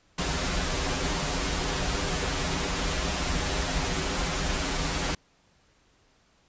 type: noise with comb filter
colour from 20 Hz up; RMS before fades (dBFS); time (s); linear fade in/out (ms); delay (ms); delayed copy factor
pink; -28; 0.18-5.15; 5; 9; -0.85
effects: pink hiss -64 dBFS RMS until 6.48 s + resampled to 16000 Hz